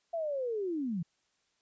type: linear sweep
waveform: sine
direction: down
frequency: 685 to 155.56 Hz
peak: -31 dBFS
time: 0.13-1.03 s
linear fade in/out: 10 ms
effects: white hiss -75 dBFS RMS until 1.61 s + resampled to 16000 Hz